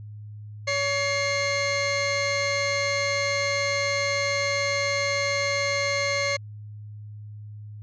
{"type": "tone pair together", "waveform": "sawtooth", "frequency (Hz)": [564, 2129], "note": ["C#5", "C7"], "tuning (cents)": [30, 30], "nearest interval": "octave + major seventh", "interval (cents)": 2300, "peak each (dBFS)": [-22, -22], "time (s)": [0.67, 6.37], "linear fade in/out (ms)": 10, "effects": ["added 105 Hz sine -37 dBFS peak until 7.82 s", "resampled to 16000 Hz"]}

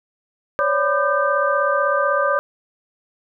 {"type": "tone cluster", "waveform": "sine", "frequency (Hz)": [538, 574, 999, 1203, 1556], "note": ["C5", "D5", "B5", "D6", "G6"], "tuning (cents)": [48, -40, 20, 41, -13], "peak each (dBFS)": [-25, -20, -28, -20, -23], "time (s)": [0.59, 2.39], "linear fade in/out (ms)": 0, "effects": []}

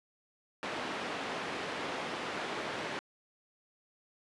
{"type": "band-pass noise", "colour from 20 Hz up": "pink", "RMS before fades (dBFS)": -38, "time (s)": [0.63, 2.99], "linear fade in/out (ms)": 0, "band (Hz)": [300, 3000], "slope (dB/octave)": 12, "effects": ["resampled to 24000 Hz"]}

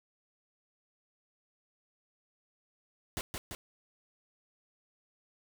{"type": "noise with echo", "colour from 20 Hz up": "pink", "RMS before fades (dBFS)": -36, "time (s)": [3.17, 3.21], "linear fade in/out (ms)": 0, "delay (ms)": 170, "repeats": 2, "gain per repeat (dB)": -3, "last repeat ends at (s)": 3.55, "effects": []}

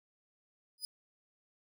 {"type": "tone with exponential growth", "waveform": "sawtooth", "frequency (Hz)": 4978, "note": "D#8", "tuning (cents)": 0, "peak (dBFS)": -30, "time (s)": [0.78, 0.85], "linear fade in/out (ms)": 1, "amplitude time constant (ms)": 15, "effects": []}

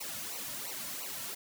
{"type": "noise with flanger", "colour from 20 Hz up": "white", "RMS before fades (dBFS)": -40, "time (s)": [0, 1.35], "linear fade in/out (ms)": 10, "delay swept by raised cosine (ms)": [0.58, 2.58], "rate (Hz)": 2.9, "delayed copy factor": -0.9, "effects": []}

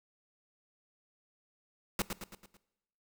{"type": "noise with echo", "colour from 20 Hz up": "pink", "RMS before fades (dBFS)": -31, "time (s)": [1.99, 2.02], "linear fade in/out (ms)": 2, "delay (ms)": 110, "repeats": 5, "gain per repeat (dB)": -6, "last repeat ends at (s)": 2.57, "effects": ["noise-tail reverb RT60 1.0 s tail -21 dB re dry"]}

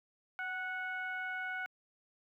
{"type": "tone with frequency modulation", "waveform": "sine", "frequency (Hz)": 1476, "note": "F#6", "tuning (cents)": -5, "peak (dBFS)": -36, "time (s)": [0.39, 1.66], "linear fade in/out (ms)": 0, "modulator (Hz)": 727, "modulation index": 0.85, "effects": ["high-pass 150 Hz 12 dB/octave", "12-bit"]}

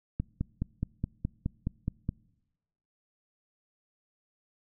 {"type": "click train", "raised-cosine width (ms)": 5, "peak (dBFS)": -17, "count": 10, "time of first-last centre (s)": [0.2, 2.091], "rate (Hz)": 4.76, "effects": ["noise-tail reverb RT60 1.0 s tail -25 dB re dry"]}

